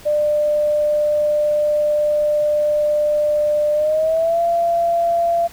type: tone with pitch glide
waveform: sine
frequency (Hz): 597 to 681.8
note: D5 to F5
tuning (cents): +28 to -42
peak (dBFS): -14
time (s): 0.05-5.48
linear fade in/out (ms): 20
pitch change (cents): +230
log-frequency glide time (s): 3.74-4.41
effects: pink hiss -42 dBFS RMS until 5.52 s